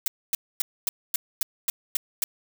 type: noise bursts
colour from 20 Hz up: blue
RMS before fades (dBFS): -24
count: 9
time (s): 0.06-2.24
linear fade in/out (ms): 2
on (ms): 20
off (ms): 250
effects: none